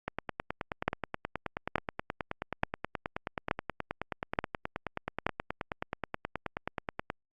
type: two click trains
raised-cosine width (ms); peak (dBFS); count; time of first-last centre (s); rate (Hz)
0.5; -10 / -17; 6 / 67; 0.88-5.266 / 0.08-7.101; 1.14 / 9.4
effects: Opus 48 kbps